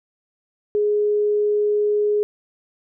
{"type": "tone", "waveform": "sine", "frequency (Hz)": 417.1, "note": "G#4", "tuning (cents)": 7, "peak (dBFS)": -16, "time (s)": [0.75, 2.23], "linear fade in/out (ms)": 0, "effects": []}